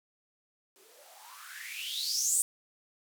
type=noise with band-pass filter sweep; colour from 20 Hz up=violet; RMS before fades=-35 dBFS; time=0.76-2.42 s; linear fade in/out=0 ms; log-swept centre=350 to 8800 Hz; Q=9; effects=none